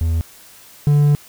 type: tone pair in turn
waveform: triangle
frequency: 82 / 146.11 Hz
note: E2 / D3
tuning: -9 / -9 cents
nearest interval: minor seventh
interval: 1000 cents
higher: second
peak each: -13 / -8 dBFS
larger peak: second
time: 0.01-0.21 / 0.87-1.15 s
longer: second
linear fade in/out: 0 ms
effects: white hiss -44 dBFS RMS until 1.28 s